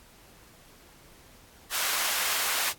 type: high-pass noise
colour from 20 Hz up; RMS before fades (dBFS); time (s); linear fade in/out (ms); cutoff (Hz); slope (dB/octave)
pink; -28; 1.7-2.74; 50; 1100; 12
effects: pink hiss -55 dBFS RMS until 2.78 s + AAC 64 kbps